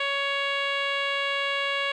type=tone with low-pass filter; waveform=10% pulse; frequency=558 Hz; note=C#5; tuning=11 cents sharp; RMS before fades=-27 dBFS; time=0-1.92 s; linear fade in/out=5 ms; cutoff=3200 Hz; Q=1.6; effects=none